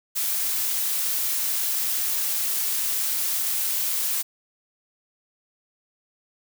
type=noise; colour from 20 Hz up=blue; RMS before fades=-25 dBFS; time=0.15-4.23 s; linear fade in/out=20 ms; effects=none